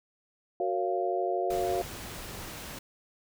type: chord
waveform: sine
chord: Gb major seventh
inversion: none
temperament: just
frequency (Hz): 370 / 462.5 / 555 / 693.7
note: Gb4 / Bb4 / Db5 / F5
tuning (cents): 0 / -14 / +2 / -12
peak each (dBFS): -31 / -35 / -35 / -30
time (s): 0.6-1.82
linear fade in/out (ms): 2
type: noise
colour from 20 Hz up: pink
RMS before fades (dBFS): -41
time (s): 1.5-2.79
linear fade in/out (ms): 5
effects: none